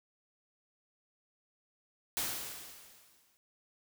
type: noise with exponential decay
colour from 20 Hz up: white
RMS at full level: -33 dBFS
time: 2.17-3.37 s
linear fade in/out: 0 ms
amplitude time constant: 260 ms
effects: none